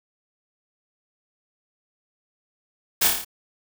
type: noise with echo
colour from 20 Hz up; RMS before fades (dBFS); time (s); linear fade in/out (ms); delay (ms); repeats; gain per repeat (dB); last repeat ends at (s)
white; -19; 3.01-3.08; 10; 28; 6; -3; 3.248
effects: none